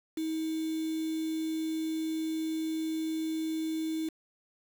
sine tone with quantisation, 318.6 Hz, D#4, 41 cents sharp, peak -30 dBFS, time 0.17-4.09 s, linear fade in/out 5 ms, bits 7, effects none

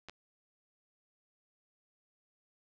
clicks, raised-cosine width 0.2 ms, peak -28 dBFS, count 2, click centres 0.086 / 0.096 s, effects low-pass 5000 Hz 12 dB/octave

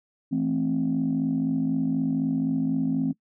sine chord, A minor, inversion second, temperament just, 165 / 220 / 264 Hz, E3 / A3 / C4, +2 / 0 / +16 cents, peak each -28 / -28 / -23 dBFS, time 0.31-3.13 s, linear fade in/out 20 ms, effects noise-tail reverb RT60 0.1 s tail -22 dB re dry + tanh soft clip ceiling -16 dBFS

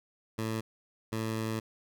15% pulse tone pair in turn, 111.1 / 111.1 Hz, A2 / A2, +17 / +17 cents, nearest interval unison, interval 0 cents, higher neither, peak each -25 dBFS, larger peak neither, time 0.38-0.61 / 1.12-1.6 s, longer second, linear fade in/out 10 ms, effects none

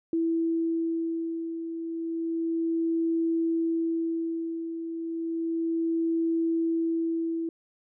sine beating tone pair, 329.6 / 329.92 Hz, E4 / E4, 0 / +2 cents, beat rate 0.32 Hz, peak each -33 / -26 dBFS, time 0.13-7.49 s, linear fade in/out 2 ms, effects none

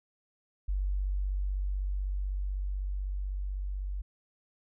sine tone with level ramp, 48 Hz, G1, 36 cents flat, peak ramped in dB -27 to -32 dBFS, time 0.68-4.02 s, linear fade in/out 10 ms, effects none

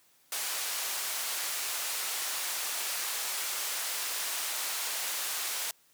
white band-pass noise, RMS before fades -34 dBFS, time 0.32-5.71 s, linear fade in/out 2 ms, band 640 to 13000 Hz, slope 12 dB/octave, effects white hiss -65 dBFS RMS until 5.93 s + high-pass 80 Hz 12 dB/octave

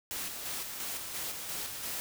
white noise with tremolo, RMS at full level -37 dBFS, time 0.11-2 s, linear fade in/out 0 ms, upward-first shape square, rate 2.9 Hz, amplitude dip 35%, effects none

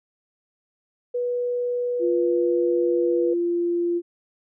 sine tone, 488.7 Hz, B4, 18 cents flat, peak -22 dBFS, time 1.14-3.34 s, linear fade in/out 10 ms
sine tone with pitch glide, 349.2 to 345.6 Hz, F4 to F4, 0 to -18 cents, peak -20 dBFS, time 1.99-4.02 s, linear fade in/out 50 ms, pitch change -18 cents, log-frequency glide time 2.8-3.33 s
effects none

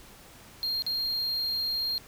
triangle tone with dropouts, 4213 Hz, C8, 11 cents sharp, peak -26 dBFS, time 0.63-1.98 s, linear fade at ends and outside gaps 0 ms, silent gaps 0.822-0.865 s, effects pink hiss -51 dBFS RMS until 2.07 s

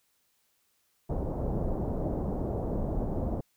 pink low-pass noise, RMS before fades -31 dBFS, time 1.09-3.41 s, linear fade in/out 10 ms, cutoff 700 Hz, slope 24 dB/octave, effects white hiss -72 dBFS RMS until 3.56 s

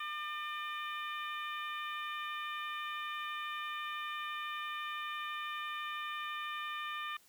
harmonic tone, 601 Hz, D5, 40 cents sharp, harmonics 2 / 3 / 4 / 5 / 6, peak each -40 / -44 / -46 / -48 / -50 dBFS, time 0-7.17 s, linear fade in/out 5 ms, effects white hiss -65 dBFS RMS until 7.28 s

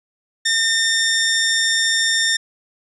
15% pulse tone, 1814 Hz, A#6, 48 cents flat, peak -9 dBFS, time 0.45-2.37 s, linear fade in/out 10 ms, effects resampled to 24000 Hz

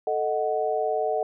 sine chord, D# diminished, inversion second, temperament equal, 440 / 622.3 / 740 Hz, A4 / D#5 / F#5, 0 / 0 / 0 cents, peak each -27 dBFS, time 0.07-1.23 s, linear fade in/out 2 ms, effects none

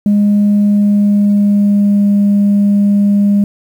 sine tone with pitch glide, 205.5 to 202.7 Hz, G#3 to G#3, -18 to -42 cents, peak -5 dBFS, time 0.06-3.44 s, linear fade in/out 2 ms, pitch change -24 cents, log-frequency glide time 0.59-2.11 s, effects tanh soft clip ceiling -5 dBFS + 7-bit

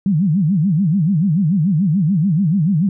sine tone with vibrato, 174.61 Hz, F3, in tune, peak -12 dBFS, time 0.06-2.89 s, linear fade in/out 2 ms, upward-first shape sine, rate 6.9 Hz, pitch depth 290 cents each way, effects none

